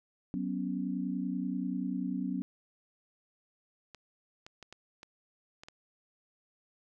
sine chord, F# suspended fourth, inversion none, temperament equal with one note detuned, 186.5 / 246.9 / 277.2 Hz, F#3 / B3 / C#4, +14 / 0 / 0 cents, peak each -35 / -36 / -36 dBFS, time 0.34-2.42 s, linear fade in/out 0 ms
clicks, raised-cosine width 0.2 ms, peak -30 dBFS, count 7, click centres 3.947 / 4.465 / 4.627 / 4.726 / 5.031 / 5.635 / 5.685 s
effects none

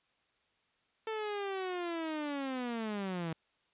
sawtooth linear sweep, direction down, 445.5 to 158.3 Hz, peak -31 dBFS, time 1.07-3.33 s, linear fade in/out 2 ms, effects white hiss -74 dBFS RMS until 3.73 s + resampled to 8000 Hz

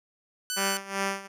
5% pulse tone, 1500 Hz, F#6, 23 cents sharp, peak -16 dBFS, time 0.5-0.77 s, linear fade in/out 0 ms
5% pulse tone with tremolo, 196 Hz, G3, in tune, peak -14 dBFS, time 0.56-1.28 s, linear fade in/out 20 ms, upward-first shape sine, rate 2.6 Hz, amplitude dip 85%
effects low-pass 11000 Hz 12 dB/octave

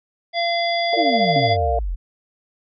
harmonic tone, 685 Hz, F5, 34 cents flat, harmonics 1 / 3 / 5 / 7, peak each -20 / -25 / -27 / -28 dBFS, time 0.33-1.57 s, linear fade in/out 50 ms
sine chord, Bb major, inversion none, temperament equal with one note detuned, 457.1 / 587.3 / 698.5 Hz, Bb4 / D5 / F5, -34 / 0 / 0 cents, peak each -25 / -25 / -20 dBFS, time 0.93-1.79 s, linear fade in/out 2 ms
sine exponential sweep, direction down, 358.4 to 38.89 Hz, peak -21 dBFS, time 0.96-1.96 s, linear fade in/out 20 ms
sine tone with exponential decay, 277.2 Hz, C#4, in tune, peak -20 dBFS, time 1.36-1.71 s, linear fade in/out 2 ms, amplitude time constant 75 ms
effects none

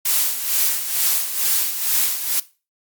blue noise with tremolo, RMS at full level -17 dBFS, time 0.05-2.4 s, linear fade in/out 5 ms, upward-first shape sine, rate 2.2 Hz, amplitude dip 65%, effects noise-tail reverb RT60 0.3 s tail -18 dB re dry + Opus 48 kbps

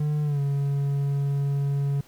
triangle tone with pitch glide, 149.7 to 140.48 Hz, D3 to C#3, +33 to +23 cents, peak -20 dBFS, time 0-2.01 s, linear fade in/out 5 ms, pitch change -110 cents, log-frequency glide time 0.24-0.4 s, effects pink hiss -55 dBFS RMS until 2.07 s

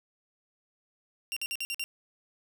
sawtooth tone bursts, 2768 Hz, F7, 16 cents flat, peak -28 dBFS, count 6, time 1.32-1.84 s, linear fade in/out 0 ms, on 45 ms, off 50 ms, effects none

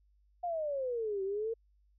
sine exponential two-way sweep, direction down then up, 719 to 380.1 to 463.6 Hz, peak -32 dBFS, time 0.43-1.54 s, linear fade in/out 10 ms, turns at 1.23 s, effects added 50 Hz sine -65 dBFS peak until 1.98 s

